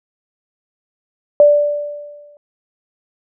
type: tone with exponential decay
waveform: sine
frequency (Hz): 586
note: D5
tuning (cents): -4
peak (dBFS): -3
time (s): 1.4-2.37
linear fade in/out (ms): 1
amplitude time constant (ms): 210
effects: none